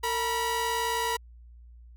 sawtooth tone pair together, 455.5 / 970 Hz, A#4 / B5, -40 / -31 cents, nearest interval octave + minor second, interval 1309 cents, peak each -28 / -24 dBFS, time 0.03-1.17 s, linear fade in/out 10 ms, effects added 59 Hz sine -47 dBFS peak until 1.96 s

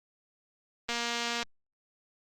click train, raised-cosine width 0.2 ms, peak -15 dBFS, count 128, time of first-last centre 0.89-1.428 s, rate 236 Hz, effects Opus 24 kbps

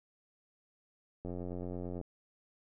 click train, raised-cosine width 2 ms, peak -28 dBFS, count 69, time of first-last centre 1.25-2.013 s, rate 89.1 Hz, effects none

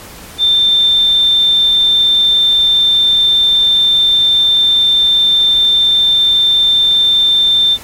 sine tone, 3575 Hz, A7, 27 cents sharp, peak -7 dBFS, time 0.38-7.78 s, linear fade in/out 50 ms, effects pink hiss -33 dBFS RMS until 7.83 s + MP3 64 kbps

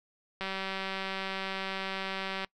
click train, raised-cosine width 0.3 ms, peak -19 dBFS, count 392, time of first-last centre 0.41-2.446 s, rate 192 Hz, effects noise-tail reverb RT60 0.1 s tail -24 dB re dry

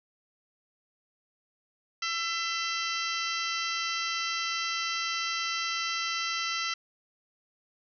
harmonic tone with a mistuned harmonic, 671 Hz, E5, 31 cents sharp, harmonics 2 / 3 / 4 / 5 / 6 / 7 / 8 / 9, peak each -34 / -36 / -37 / -38 / -39 / -39 / -40 / -41 dBFS, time 2.02-6.74 s, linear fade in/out 5 ms, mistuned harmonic 5, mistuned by -110 cents, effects none

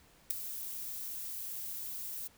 violet noise with ADSR envelope, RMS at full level -27 dBFS, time 0.3-2.28 s, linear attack 9 ms, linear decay 4 ms, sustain -14 dB, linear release 13 ms, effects pink hiss -63 dBFS RMS until 2.37 s

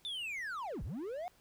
triangle linear two-way sweep, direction down then up, 3602 to 34.65 to 745 Hz, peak -36 dBFS, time 0.05-1.28 s, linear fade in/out 0 ms, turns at 0.83 s, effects pink hiss -67 dBFS RMS until 1.4 s

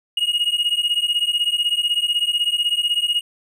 triangle beating tone pair, 2868 / 2884 Hz, F7 / F#7, +45 / -45 cents, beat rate 16 Hz, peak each -19 dBFS, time 0.17-3.21 s, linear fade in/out 5 ms, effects none

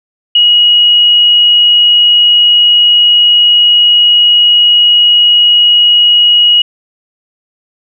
sine tone, 2900 Hz, F#7, 35 cents flat, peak -3 dBFS, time 0.35-6.62 s, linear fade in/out 5 ms, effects none

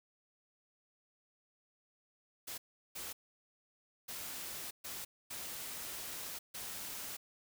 white noise bursts at uneven times, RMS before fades -44 dBFS, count 6, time 2.47-2.58 / 2.95-3.13 / 4.08-4.71 / 4.84-5.05 / 5.3-6.39 / 6.54-7.17 s, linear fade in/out 10 ms, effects none

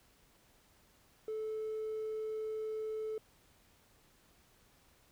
triangle tone, 435.6 Hz, A4, 17 cents flat, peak -33 dBFS, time 1.28-3.18 s, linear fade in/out 2 ms, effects tanh soft clip ceiling -32 dBFS + pink hiss -67 dBFS RMS until 5.11 s

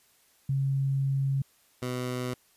sine / 15% pulse tone pair in turn, 136.5 / 125.29 Hz, C#3 / B2, -26 / +25 cents, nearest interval minor second, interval 149 cents, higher first, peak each -24 dBFS, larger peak neither, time 0.49-1.42 / 1.82-2.34 s, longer first, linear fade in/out 5 ms, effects white hiss -64 dBFS RMS until 2.56 s + resampled to 32000 Hz

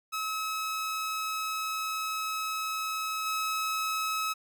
sawtooth tone with level steps, 1287 Hz, E6, 42 cents flat, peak -27 / -25 dBFS, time 0.12-4.34 s, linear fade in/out 20 ms, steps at 3.25 s, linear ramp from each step 20 ms, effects none

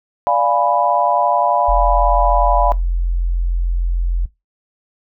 sine chord, D diminished seventh, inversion none, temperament equal, 587.3 / 698.5 / 830.6 / 987.8 Hz, D5 / F5 / Ab5 / Cb6, 0 / 0 / 0 / 0 cents, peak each -19 / -17 / -19 / -17 dBFS, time 0.27-2.72 s, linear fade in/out 0 ms
sine tone, 43.33 Hz, F1, 13 cents flat, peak -14 dBFS, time 1.68-4.26 s, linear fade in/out 10 ms
effects noise-tail reverb RT60 0.2 s tail -19 dB re dry

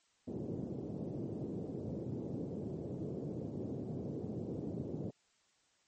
pink band-pass noise, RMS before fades -41 dBFS, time 0.27-5.11 s, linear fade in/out 10 ms, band 110 to 470 Hz, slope 24 dB/octave, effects white hiss -73 dBFS RMS until 5.87 s + MP3 32 kbps

